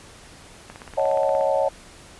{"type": "click train", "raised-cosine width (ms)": 0.5, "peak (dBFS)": -23, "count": 13, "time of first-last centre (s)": [0.7, 1.41], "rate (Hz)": 16.9}
{"type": "chord", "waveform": "sine", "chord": "D# half-diminished seventh", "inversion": "third", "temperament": "equal", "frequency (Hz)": [554.4, 622.3, 740, 880], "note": ["C#5", "D#5", "F#5", "A5"], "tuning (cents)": [0, 0, 0, 0], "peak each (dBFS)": [-21, -23, -27, -27], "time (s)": [0.97, 1.69], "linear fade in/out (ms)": 10}
{"effects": ["pink hiss -46 dBFS RMS until 2.19 s", "resampled to 24000 Hz"]}